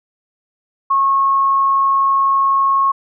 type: tone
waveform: sine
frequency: 1092 Hz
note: C#6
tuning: 26 cents flat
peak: -11 dBFS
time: 0.9-2.92 s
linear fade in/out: 10 ms
effects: none